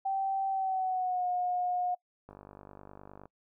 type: tone with pitch glide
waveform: sine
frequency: 776 to 719.9 Hz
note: G5 to F#5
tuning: -18 to -48 cents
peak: -28 dBFS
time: 0.05-1.95 s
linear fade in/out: 10 ms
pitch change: -130 cents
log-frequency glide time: 0.49-1.28 s
type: click train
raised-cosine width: 1 ms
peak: -34 dBFS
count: 49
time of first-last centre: 2.29-3.256 s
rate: 49.7 Hz
effects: noise-tail reverb RT60 0.1 s tail -24 dB re dry